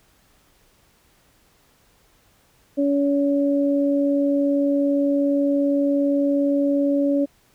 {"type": "tone pair together", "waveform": "sine", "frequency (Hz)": [282.6, 565.2], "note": ["C#4", "C#5"], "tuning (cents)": [34, 34], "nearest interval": "octave", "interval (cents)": 1200, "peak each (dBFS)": [-18, -22], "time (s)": [2.77, 7.26], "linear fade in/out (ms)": 20, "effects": ["pink hiss -59 dBFS RMS until 7.54 s"]}